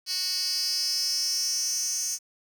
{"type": "tone with high-pass filter sweep", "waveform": "10% pulse", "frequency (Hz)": 369.9, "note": "F#4", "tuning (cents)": 0, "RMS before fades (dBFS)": -28, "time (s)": [0.06, 2.19], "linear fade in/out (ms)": 50, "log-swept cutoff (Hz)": [4300, 6500], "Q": 6.5, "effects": ["9-bit"]}